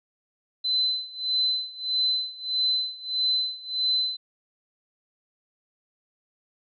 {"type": "tone with tremolo", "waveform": "sine", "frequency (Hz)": 4040, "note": "B7", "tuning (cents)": 39, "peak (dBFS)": -20, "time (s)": [0.64, 4.17], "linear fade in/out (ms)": 10, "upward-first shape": "sine", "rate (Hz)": 1.6, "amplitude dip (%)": 90, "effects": []}